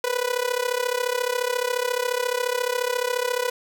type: tone with amplitude modulation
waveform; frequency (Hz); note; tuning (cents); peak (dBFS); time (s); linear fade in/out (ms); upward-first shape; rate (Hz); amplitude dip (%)
sawtooth; 493.9; B4; 0; -15; 0.04-3.5; 2; sine; 34.3; 85
effects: none